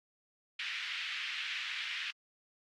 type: band-pass noise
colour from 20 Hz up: white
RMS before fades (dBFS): -39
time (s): 0.59-2.11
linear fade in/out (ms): 5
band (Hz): 1800 to 3200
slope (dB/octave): 24
effects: AAC 64 kbps